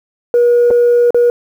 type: tone with dropouts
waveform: sine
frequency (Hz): 480.3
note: B4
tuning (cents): -48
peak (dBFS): -5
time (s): 0.34-1.3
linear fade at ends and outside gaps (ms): 1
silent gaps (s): 0.705-0.71 / 1.106-1.145
effects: tanh soft clip ceiling -4 dBFS + 7-bit